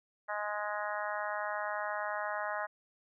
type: harmonic tone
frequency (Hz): 208.6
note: G#3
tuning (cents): +8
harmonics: 3 / 4 / 5 / 6 / 7 / 8 / 9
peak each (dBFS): -39 / -40 / -41 / -42 / -42 / -43 / -44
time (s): 0.28-2.67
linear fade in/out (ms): 20
effects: none